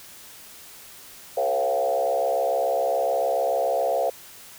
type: tone with frequency modulation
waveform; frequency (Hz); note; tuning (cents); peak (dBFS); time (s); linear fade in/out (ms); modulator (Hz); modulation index
sine; 610; D#5; -34; -20; 1.37-4.1; 5; 67; 2.1
effects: white hiss -45 dBFS RMS until 4.58 s